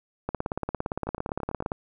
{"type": "two click trains", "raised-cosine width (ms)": 1, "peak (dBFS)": [-21, -14], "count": [6, 26], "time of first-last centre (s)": [[1.07, 1.624], [0.29, 1.719]], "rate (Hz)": [9.02, 17.5], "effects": []}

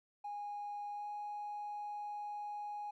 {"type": "tone with pitch glide", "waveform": "triangle", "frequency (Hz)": [823, 829.7], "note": ["G#5", "G#5"], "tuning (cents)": [-16, -2], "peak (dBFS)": -37, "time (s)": [0.24, 2.91], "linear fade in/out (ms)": 10, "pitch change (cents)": 14, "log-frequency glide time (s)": [0.92, 1.07], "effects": ["tanh soft clip ceiling -37 dBFS"]}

